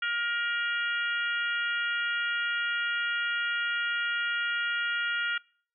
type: harmonic tone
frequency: 472.4 Hz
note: A#4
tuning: 23 cents sharp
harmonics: 3 / 4 / 5 / 6 / 7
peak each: -29 / -35 / -39 / -36 / -40 dBFS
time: 0.02-5.38 s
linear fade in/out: 5 ms
effects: noise-tail reverb RT60 0.5 s tail -26 dB re dry